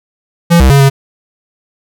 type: tone with pitch steps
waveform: square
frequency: 170.4 / 65.5 / 139.3 / 137 Hz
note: F3 / C2 / C#3 / C#3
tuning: -42 / +2 / +9 / -20 cents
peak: -4 dBFS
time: 0.5-0.9 s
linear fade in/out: 20 ms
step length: 100 ms
effects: none